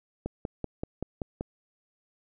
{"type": "click train", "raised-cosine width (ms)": 2, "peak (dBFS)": -18, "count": 7, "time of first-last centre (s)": [0.26, 1.409], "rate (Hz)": 5.22, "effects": []}